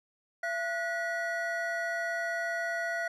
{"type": "tone cluster", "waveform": "triangle", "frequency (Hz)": [676, 1463, 1933], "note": ["E5", "F#6", "B6"], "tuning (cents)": [43, -20, -38], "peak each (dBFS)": [-32, -33, -34], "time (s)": [0.43, 3.08], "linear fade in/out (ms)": 5, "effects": []}